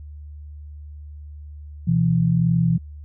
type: tone pair together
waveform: sine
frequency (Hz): 125.9 / 167.66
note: B2 / E3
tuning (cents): +34 / +30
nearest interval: perfect fourth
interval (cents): 496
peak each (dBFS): -20 / -17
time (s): 1.87-2.78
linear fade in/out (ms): 10
effects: added 74 Hz sine -35 dBFS peak until 3.04 s